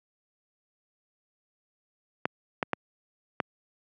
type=clicks; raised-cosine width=0.5 ms; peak=-10 dBFS; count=4; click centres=2.255 / 2.628 / 2.733 / 3.402 s; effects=high-pass 150 Hz 12 dB/octave